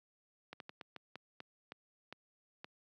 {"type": "slowing click train", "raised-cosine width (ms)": 0.3, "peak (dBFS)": -30, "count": 10, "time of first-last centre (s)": [0.53, 2.645], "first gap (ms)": 72, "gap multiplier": 1.28, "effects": ["high-pass 150 Hz 12 dB/octave"]}